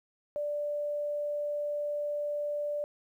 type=tone; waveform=sine; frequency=587.3 Hz; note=D5; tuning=in tune; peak=-30 dBFS; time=0.36-2.84 s; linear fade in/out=0 ms; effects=11-bit